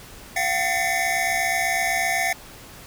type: tone cluster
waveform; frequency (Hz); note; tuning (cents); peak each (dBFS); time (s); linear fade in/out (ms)
square; 690 / 758 / 1788 / 2050 / 2219; F5 / F#5 / A6 / C7 / C#7; -21 / +42 / +27 / -36 / +1; -28; 0.36-2.33; 5
effects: pink hiss -43 dBFS RMS until 2.86 s